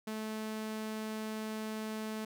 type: tone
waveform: sawtooth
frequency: 217.5 Hz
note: A3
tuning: 20 cents flat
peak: -33 dBFS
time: 0.07-2.25 s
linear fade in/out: 5 ms
effects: none

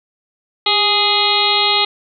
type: harmonic tone with a mistuned harmonic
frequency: 415.3 Hz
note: G#4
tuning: in tune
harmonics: 1 / 2 / 3 / 5 / 6 / 7 / 8 / 9 / 10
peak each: -24 / -20 / -22 / -23 / -24 / -24 / -20 / -18 / -19 dBFS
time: 0.66-1.85 s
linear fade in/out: 5 ms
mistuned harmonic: 1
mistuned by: -49 cents
effects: none

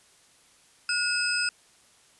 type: tone cluster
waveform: sine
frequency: 1442 / 2598 / 5020 / 8220 Hz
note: F#6 / E7 / D#8 / C9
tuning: -45 / -26 / +15 / -32 cents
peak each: -28 / -31 / -28 / -35 dBFS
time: 0.89-1.49 s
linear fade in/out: 2 ms
effects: white hiss -59 dBFS RMS until 2.19 s + resampled to 24000 Hz

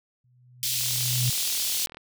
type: tone with exponential growth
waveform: sine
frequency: 124.2 Hz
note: B2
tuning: 10 cents sharp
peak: -21 dBFS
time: 0.24-1.3 s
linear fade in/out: 5 ms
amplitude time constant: 230 ms
type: high-pass noise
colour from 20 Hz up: pink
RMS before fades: -27 dBFS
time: 0.63-1.86 s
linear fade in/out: 0 ms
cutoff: 3200 Hz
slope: 24 dB/octave
type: click train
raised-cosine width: 0.3 ms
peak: -26 dBFS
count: 48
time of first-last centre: 0.81-1.97 s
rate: 40.5 Hz
effects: none

